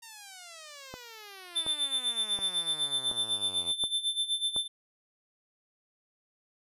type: exponential sweep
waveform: 5% pulse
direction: down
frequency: 932.3 to 82.3 Hz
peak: -34 dBFS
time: 0.02-3.72 s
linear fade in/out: 10 ms
type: click train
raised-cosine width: 1 ms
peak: -26 dBFS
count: 6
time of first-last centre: 0.94-4.563 s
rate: 1.38 Hz
type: tone with tremolo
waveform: square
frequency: 3545 Hz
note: A7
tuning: 12 cents sharp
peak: -26 dBFS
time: 1.55-4.68 s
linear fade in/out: 20 ms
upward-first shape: sine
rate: 8 Hz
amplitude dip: 80%
effects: resampled to 32000 Hz